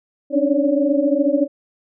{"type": "tone cluster", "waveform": "sine", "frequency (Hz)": [273.7, 287, 301.3, 553, 576], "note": ["C#4", "D4", "D4", "C#5", "D5"], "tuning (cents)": [-22, -40, 44, -4, -34], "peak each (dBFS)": -21, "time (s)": [0.3, 1.48], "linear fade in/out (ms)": 50, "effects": []}